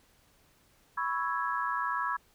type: chord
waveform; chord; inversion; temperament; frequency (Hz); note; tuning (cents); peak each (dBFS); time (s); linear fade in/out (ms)
sine; C# minor seventh; third; equal; 987.8 / 1108.7 / 1318.5 / 1661.2; B5 / C#6 / E6 / G#6; 0 / 0 / 0 / 0; -34 / -34 / -35 / -35; 0.97-2.17; 10
effects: pink hiss -65 dBFS RMS until 2.34 s